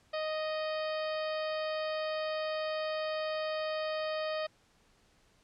harmonic tone with a mistuned harmonic, 622 Hz, D#5, 1 cent flat, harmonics 1 / 2 / 3 / 4 / 5 / 6 / 7 / 8, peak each -33 / -41 / -44 / -47 / -47 / -50 / -48 / -52 dBFS, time 0.13-4.47 s, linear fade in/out 10 ms, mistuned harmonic 7, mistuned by +49 cents, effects pink hiss -67 dBFS RMS until 5.43 s + low-pass 8000 Hz 12 dB/octave

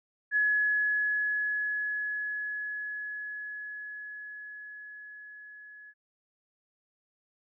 sine tone with level ramp, 1694 Hz, G#6, 34 cents sharp, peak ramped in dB -22 to -47 dBFS, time 0.31-5.94 s, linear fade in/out 50 ms, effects none

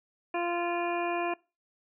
harmonic tone, 346.3 Hz, F4, 15 cents flat, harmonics 1 / 2 / 3 / 4 / 5 / 7 / 8, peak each -32 / -32 / -36 / -44 / -41 / -38 / -45 dBFS, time 0.34-1.34 s, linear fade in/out 5 ms, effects noise-tail reverb RT60 0.3 s tail -23 dB re dry

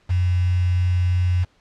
sine tone with quantisation, 89.7 Hz, F2, 47 cents sharp, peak -16 dBFS, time 0.09-1.45 s, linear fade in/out 20 ms, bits 6, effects pink hiss -60 dBFS RMS until 1.6 s + low-pass 5000 Hz 12 dB/octave

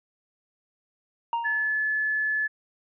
triangle tone with exponential decay, 932.3 Hz, A#5, in tune, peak -20 dBFS, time 1.33-1.84 s, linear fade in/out 1 ms, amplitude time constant 110 ms
sine tone, 1725 Hz, A6, 35 cents flat, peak -23 dBFS, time 1.44-2.48 s, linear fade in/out 20 ms
effects resampled to 8000 Hz

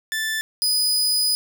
sawtooth tone pair in turn, 1760 / 4978 Hz, A6 / D#8, 0 / 0 cents, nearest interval octave + tritone, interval 1800 cents, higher second, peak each -19 / -15 dBFS, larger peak second, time 0.12-0.41 / 0.62-1.35 s, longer second, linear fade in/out 0 ms, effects none

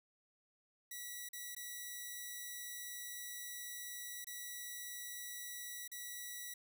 5% pulse tone with dropouts, 1943 Hz, B6, 29 cents flat, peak -34 dBFS, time 0.91-6.54 s, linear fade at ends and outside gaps 5 ms, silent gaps 1.289-1.331 / 1.55-1.564 / 4.245-4.269 / 5.878-5.916 s, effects none

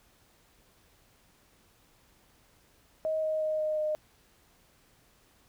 sine tone with pitch steps, 630 / 625.6 / 621.3 / 617 / 612.8 Hz, D#5 / D#5 / D#5 / D#5 / D#5, +21 / +9 / -3 / -15 / -27 cents, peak -27 dBFS, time 3.05-3.95 s, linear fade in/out 0 ms, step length 180 ms, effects pink hiss -64 dBFS RMS until 5.48 s

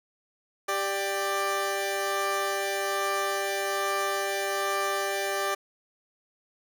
15% pulse tone pair together, 393.6 / 591 Hz, G4 / D5, +7 / +11 cents, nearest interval perfect fifth, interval 704 cents, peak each -23 dBFS, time 0.68-5.55 s, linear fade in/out 10 ms, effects none

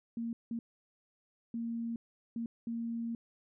sine tone bursts at uneven times, 231.6 Hz, A#3, 11 cents flat, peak -34 dBFS, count 5, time 0.17-0.33 / 0.51-0.59 / 1.54-1.96 / 2.36-2.46 / 2.67-3.15 s, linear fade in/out 2 ms, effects none

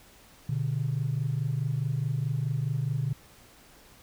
sine tone pair together, 122.09 / 146.83 Hz, B2 / D3, -19 / 0 cents, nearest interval minor third, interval 319 cents, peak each -28 dBFS, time 0.49-3.13 s, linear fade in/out 5 ms, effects tanh soft clip ceiling -20 dBFS + pink hiss -55 dBFS RMS until 4.02 s

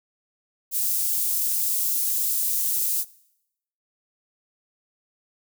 white high-pass noise, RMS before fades -24 dBFS, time 0.71-3.05 s, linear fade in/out 50 ms, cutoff 8800 Hz, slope 12 dB/octave, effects noise-tail reverb RT60 0.8 s tail -21 dB re dry

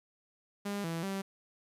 sawtooth tone with pitch steps, 202.2 / 165.6 / 194.7 Hz, G#3 / E3 / G3, -46 / +8 / -12 cents, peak -30 dBFS, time 0.65-1.22 s, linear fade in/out 10 ms, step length 190 ms, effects resampled to 32000 Hz + 11-bit

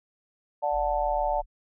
sine chord, D major, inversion none, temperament just, 587.3 / 734.2 / 881 Hz, D5 / F#5 / A5, 0 / -14 / +2 cents, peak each -28 dBFS, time 0.62-1.42 s, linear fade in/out 20 ms
sine linear sweep, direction down, 51 to 31.73 Hz, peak -35 dBFS, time 0.71-1.46 s, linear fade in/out 50 ms
effects none

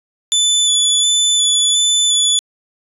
25% pulse tone with vibrato, 3476 Hz, A7, 22 cents flat, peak -7 dBFS, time 0.32-2.39 s, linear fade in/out 0 ms, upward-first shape square, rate 1.4 Hz, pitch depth 14 cents each way, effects resampled to 32000 Hz

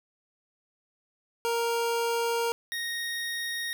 25% pulse tone pair in turn, 466.2 / 1864.8 Hz, A#4 / A#6, 0 / 0 cents, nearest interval 2 octaves, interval 2400 cents, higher second, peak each -22 / -27 dBFS, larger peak first, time 1.45-2.52 / 2.72-3.73 s, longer first, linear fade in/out 0 ms, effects none

